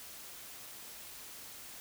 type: silence
effects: white hiss -49 dBFS RMS until 1.8 s